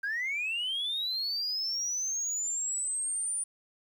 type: linear sweep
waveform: sine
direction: up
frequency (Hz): 1567 to 9397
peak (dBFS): -28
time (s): 0.03-3.44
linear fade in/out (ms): 10
effects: tanh soft clip ceiling -27 dBFS + 10-bit